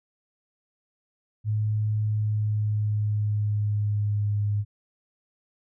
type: tone with pitch glide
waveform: sine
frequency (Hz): 106.9 to 103.38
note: A2 to G#2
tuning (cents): -49 to -7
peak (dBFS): -22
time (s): 1.44-4.65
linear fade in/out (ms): 50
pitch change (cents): -58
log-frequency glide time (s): 2.02-4.38
effects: none